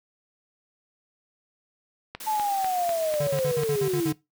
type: click train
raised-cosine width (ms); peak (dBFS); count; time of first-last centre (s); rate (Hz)
0.3; -18; 7; 2.15-3.635; 4.04
type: high-pass noise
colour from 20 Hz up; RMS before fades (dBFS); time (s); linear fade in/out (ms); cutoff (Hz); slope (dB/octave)
white; -38; 2.2-4.12; 5; 200; 12
type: linear sweep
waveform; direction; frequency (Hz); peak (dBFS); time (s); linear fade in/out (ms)
sine; down; 878 to 304.6; -23; 2.26-4.13; 20
type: tone bursts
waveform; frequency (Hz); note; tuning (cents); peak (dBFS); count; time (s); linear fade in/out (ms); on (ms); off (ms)
square; 146.83; D3; 0; -28; 8; 3.2-4.127; 5; 73; 49
effects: noise-tail reverb RT60 0.2 s tail -20 dB re dry